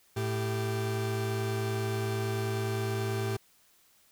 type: tone pair together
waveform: 40% pulse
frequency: 110 / 390.6 Hz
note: A2 / G4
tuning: 0 / -6 cents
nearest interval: octave + minor seventh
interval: 2194 cents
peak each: -30 / -33 dBFS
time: 0.16-3.37 s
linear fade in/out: 10 ms
effects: white hiss -64 dBFS RMS until 4.11 s